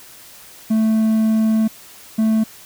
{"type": "tone pair in turn", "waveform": "triangle", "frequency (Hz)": [220, 220], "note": ["A3", "A3"], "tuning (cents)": [0, 0], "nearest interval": "unison", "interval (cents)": 0, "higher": "neither", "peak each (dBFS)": -11, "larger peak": "neither", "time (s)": [[0.7, 1.68], [2.18, 2.44]], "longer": "first", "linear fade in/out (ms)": 10, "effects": ["white hiss -42 dBFS RMS until 2.65 s"]}